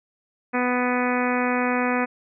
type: harmonic tone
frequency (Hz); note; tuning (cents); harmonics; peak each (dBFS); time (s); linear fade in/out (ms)
248.1; B3; +8; 1 / 2 / 3 / 4 / 5 / 6 / 7 / 8 / 9 / 10; -24 / -27 / -29 / -30 / -31 / -32 / -32 / -33 / -34 / -34; 0.53-2.06; 20
effects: none